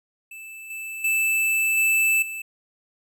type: tone with level steps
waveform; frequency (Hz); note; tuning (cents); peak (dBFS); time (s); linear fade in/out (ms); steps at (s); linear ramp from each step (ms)
square; 2637; E7; 0; -38 / -32 / -20 / -18 / -31; 0.31-2.42; 5; 0.7 / 1.04 / 1.77 / 2.22; 5
effects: none